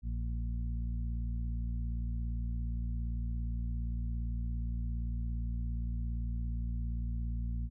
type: harmonic tone with a mistuned harmonic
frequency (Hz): 57.4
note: A#1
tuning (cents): -26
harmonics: 1 / 2 / 3 / 4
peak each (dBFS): -33 / -41 / -47 / -47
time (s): 0.02-7.7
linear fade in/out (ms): 50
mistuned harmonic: 4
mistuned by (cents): +27
effects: none